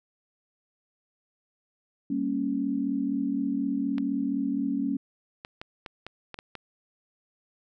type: chord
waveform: sine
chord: G diminished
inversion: none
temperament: equal with one note detuned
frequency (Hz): 197.93 / 233.1 / 277.2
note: G3 / Bb3 / Db4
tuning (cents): +17 / 0 / 0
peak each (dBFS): -33 / -31 / -27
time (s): 2.1-4.97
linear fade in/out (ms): 5
type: clicks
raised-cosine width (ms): 0.3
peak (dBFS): -22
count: 8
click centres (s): 3.982 / 5.449 / 5.615 / 5.862 / 6.066 / 6.343 / 6.389 / 6.553
effects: none